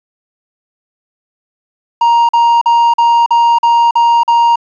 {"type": "tone bursts", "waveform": "triangle", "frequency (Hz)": 937, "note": "A#5", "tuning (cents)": 9, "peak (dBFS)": -4, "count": 8, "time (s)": [2.01, 4.558], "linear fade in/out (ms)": 5, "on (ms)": 280, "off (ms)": 44, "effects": ["resampled to 16000 Hz", "7-bit"]}